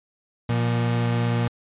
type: tone pair together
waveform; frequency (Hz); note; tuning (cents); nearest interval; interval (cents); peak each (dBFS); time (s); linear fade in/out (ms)
35% pulse; 118.3 / 174.81; A#2 / F3; +26 / +2; perfect fifth; 676; -19 / -28; 0.49-1.48; 5
effects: resampled to 8000 Hz